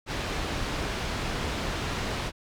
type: low-pass noise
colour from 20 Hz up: pink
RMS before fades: -31 dBFS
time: 0.06-2.32 s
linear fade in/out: 50 ms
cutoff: 4700 Hz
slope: 12 dB/octave
effects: none